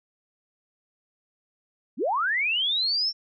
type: linear sweep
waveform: sine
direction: up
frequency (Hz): 174.61 to 5490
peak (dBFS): -22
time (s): 1.97-3.13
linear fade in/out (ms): 50
effects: none